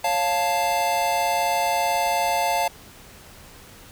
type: chord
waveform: square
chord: Db augmented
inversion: none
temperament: equal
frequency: 554.4 / 698.5 / 880 Hz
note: Db5 / F5 / A5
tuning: 0 / 0 / 0 cents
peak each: -30 / -24 / -24 dBFS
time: 0.04-2.68 s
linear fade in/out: 5 ms
effects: pink hiss -46 dBFS RMS until 3.91 s